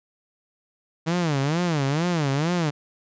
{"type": "tone with vibrato", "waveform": "sawtooth", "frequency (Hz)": 155.56, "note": "D#3", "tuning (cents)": 0, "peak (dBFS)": -17, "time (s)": [1.06, 2.71], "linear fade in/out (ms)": 20, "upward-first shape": "sine", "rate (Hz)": 2.2, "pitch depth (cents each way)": 240, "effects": ["resampled to 16000 Hz"]}